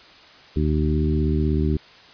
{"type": "harmonic tone with a mistuned harmonic", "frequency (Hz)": 76.2, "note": "D#2", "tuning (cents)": -36, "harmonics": [1, 2, 3, 4, 5], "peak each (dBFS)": [-21, -24, -26, -27, -28], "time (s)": [0.56, 1.77], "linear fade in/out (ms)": 5, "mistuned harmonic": 1, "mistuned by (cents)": -21, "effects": ["white hiss -47 dBFS RMS until 2.13 s", "resampled to 11025 Hz"]}